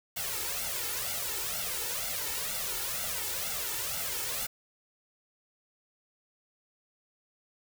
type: noise with flanger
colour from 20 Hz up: white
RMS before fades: -34 dBFS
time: 0.16-4.47 s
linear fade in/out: 10 ms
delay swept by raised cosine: 1.4 to 2.29 ms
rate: 2.1 Hz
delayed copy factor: +0.85
effects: none